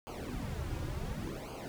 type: noise with flanger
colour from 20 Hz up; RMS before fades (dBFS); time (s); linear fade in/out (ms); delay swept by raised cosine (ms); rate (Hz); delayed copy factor
brown; -39; 0.07-1.68; 0; 0.53 to 4.63; 0.69; -0.9
effects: none